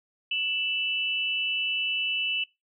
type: tone pair together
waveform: sine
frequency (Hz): 2650 / 2960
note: E7 / F#7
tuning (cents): +9 / 0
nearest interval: major second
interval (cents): 191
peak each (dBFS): -28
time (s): 0.31-2.44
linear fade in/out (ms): 5
effects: noise-tail reverb RT60 0.2 s tail -20 dB re dry